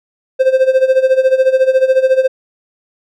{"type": "tone with tremolo", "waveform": "triangle", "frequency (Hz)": 523, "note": "C5", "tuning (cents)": -1, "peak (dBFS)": -3, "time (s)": [0.39, 2.28], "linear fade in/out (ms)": 20, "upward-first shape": "sine", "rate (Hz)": 14, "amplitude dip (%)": 80, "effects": []}